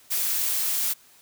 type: noise with amplitude modulation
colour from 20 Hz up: blue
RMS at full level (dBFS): -23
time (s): 0.1-0.94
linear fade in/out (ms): 20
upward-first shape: sine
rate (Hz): 245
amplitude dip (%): 50
effects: white hiss -55 dBFS RMS until 1.21 s + high-pass 60 Hz 12 dB/octave